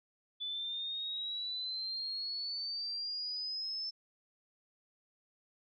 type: exponential sweep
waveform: sine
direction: up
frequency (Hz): 3474 to 5300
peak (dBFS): -36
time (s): 0.4-3.91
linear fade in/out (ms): 20
effects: none